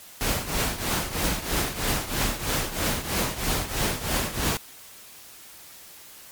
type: noise with tremolo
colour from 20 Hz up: pink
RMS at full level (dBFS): -23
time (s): 0.21-4.57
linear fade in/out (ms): 0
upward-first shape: triangle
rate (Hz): 3.1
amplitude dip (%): 80
effects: white hiss -46 dBFS RMS until 6.31 s + MP3 96 kbps